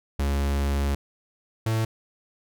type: tone pair in turn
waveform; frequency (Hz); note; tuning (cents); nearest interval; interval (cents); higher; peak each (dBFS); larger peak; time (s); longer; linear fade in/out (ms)
45% pulse; 70.2 / 111.44; C#2 / A2; +22 / +23; minor sixth; 801; second; -22; neither; 0.19-0.95 / 1.66-1.85; first; 5
effects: none